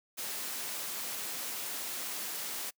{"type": "noise", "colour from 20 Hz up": "white", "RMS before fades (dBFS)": -38, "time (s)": [0.17, 2.71], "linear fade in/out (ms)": 20, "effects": ["noise-tail reverb RT60 0.1 s tail -26 dB re dry", "high-pass 200 Hz 12 dB/octave"]}